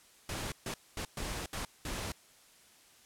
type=noise bursts at uneven times; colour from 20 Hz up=pink; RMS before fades=-38 dBFS; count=6; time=0.29-0.52 / 0.66-0.74 / 0.97-1.05 / 1.17-1.46 / 1.53-1.65 / 1.85-2.12 s; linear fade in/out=2 ms; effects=white hiss -61 dBFS RMS until 3.05 s + low-pass 11000 Hz 12 dB/octave